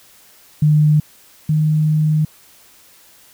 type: tone pair in turn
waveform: sine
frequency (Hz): 151.3 / 154.12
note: D#3 / D#3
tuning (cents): -48 / -16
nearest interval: unison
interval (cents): 32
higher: second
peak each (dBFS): -9 / -12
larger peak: first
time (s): 0.62-1 / 1.49-2.25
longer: second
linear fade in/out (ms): 5
effects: white hiss -48 dBFS RMS until 3.33 s